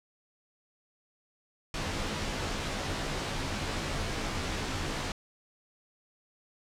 pink noise with comb filter, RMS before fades -33 dBFS, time 1.74-5.12 s, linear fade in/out 2 ms, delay 17 ms, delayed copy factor -0.75, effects low-pass 6000 Hz 12 dB/octave

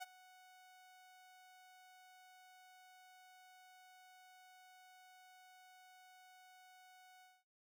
sawtooth tone with ADSR envelope, 740 Hz, F#5, in tune, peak -39 dBFS, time 0-7.44 s, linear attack 24 ms, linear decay 25 ms, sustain -18 dB, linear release 220 ms, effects noise-tail reverb RT60 0.2 s tail -17 dB re dry

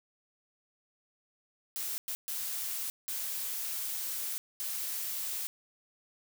blue noise bursts at uneven times, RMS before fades -36 dBFS, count 5, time 1.76-1.98 / 2.08-2.15 / 2.28-2.9 / 3.08-4.38 / 4.6-5.47 s, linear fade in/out 0 ms, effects none

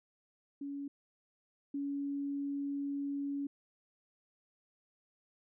sine tone pair in turn, 281.7 / 281.7 Hz, C#4 / C#4, +28 / +28 cents, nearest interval unison, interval 0 cents, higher neither, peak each -38 / -34 dBFS, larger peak second, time 0.61-0.88 / 1.74-3.47 s, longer second, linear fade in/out 5 ms, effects none

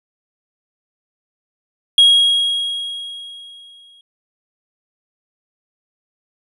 triangle tone with exponential decay, 3290 Hz, G#7, 17 cents flat, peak -4 dBFS, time 1.98-4.01 s, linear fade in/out 2 ms, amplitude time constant 440 ms, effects resampled to 24000 Hz

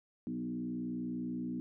sine tone with frequency modulation, 246.9 Hz, B3, in tune, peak -35 dBFS, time 0.27-1.6 s, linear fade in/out 0 ms, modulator 60.3 Hz, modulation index 1.1, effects none

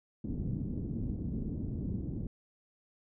white low-pass noise, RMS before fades -36 dBFS, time 0.24-2.27 s, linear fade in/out 2 ms, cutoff 260 Hz, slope 24 dB/octave, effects none

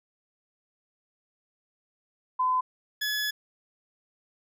sine / 20% pulse tone pair in turn, 1017 / 1702 Hz, C6 / G#6, -50 / +42 cents, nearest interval major sixth, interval 892 cents, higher second, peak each -22 dBFS, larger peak neither, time 2.39-2.61 / 3.01-3.31 s, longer second, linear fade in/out 10 ms, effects none

